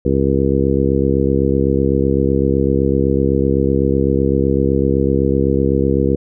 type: harmonic tone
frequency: 67.9 Hz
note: C#2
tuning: 35 cents flat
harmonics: 1 / 2 / 3 / 4 / 5 / 6 / 7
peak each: -20 / -20 / -20 / -20 / -20 / -20 / -20 dBFS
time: 0.05-6.16 s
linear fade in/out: 5 ms
effects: none